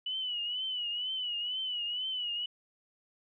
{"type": "tone with vibrato", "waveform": "sine", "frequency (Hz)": 2960, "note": "F#7", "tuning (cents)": 0, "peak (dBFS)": -32, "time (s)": [0.06, 2.46], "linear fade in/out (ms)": 5, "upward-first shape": "triangle", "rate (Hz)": 2.1, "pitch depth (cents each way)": 89, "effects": []}